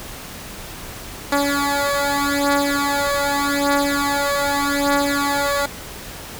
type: beating tone pair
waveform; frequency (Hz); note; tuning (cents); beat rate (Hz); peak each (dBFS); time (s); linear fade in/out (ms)
10% pulse; 283 / 283.83; C#4 / C#4; +36 / +41; 0.83; -12; 1.32-5.66; 5
effects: pink hiss -34 dBFS RMS until 6.39 s